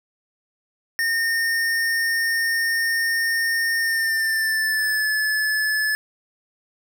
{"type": "tone with pitch glide", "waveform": "square", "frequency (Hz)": [1829, 1726.3], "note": ["A#6", "A6"], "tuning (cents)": [-33, -33], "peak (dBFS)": -20, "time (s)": [0.99, 5.95], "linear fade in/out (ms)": 0, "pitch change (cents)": -100, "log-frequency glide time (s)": [3.78, 5.07], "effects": []}